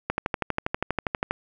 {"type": "click train", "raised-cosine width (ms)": 0.5, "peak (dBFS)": -9, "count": 16, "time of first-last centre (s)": [0.1, 1.31], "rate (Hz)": 12.4, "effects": []}